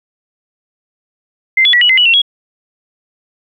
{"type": "tone with pitch steps", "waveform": "sine", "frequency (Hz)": [2082, 3413, 1940, 2932, 2060, 2942, 2721, 3323], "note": ["C7", "G#7", "B6", "F#7", "C7", "F#7", "F7", "G#7"], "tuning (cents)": [-9, 47, -31, -16, -28, -11, -46, 0], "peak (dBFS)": -6, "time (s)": [1.57, 2.218], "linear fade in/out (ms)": 5, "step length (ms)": 81, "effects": ["8-bit"]}